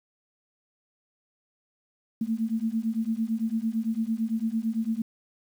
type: beating tone pair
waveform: sine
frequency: 220 / 228.9 Hz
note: A3 / A#3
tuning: 0 / -31 cents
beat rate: 8.9 Hz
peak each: -28 dBFS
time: 2.21-5.02 s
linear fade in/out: 5 ms
effects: 9-bit